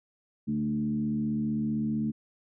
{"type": "tone with frequency modulation", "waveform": "sine", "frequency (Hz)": 220.1, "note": "A3", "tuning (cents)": 1, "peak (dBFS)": -26, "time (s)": [0.47, 2.12], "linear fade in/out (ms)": 20, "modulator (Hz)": 75.5, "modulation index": 0.75, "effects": []}